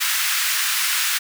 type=high-pass noise; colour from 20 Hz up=pink; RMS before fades=-21 dBFS; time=0-1.19 s; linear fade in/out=20 ms; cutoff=1400 Hz; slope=24 dB/octave; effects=none